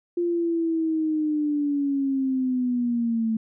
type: linear sweep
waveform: sine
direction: down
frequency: 349.2 to 220.3 Hz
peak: -21 dBFS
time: 0.17-3.37 s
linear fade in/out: 5 ms
effects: none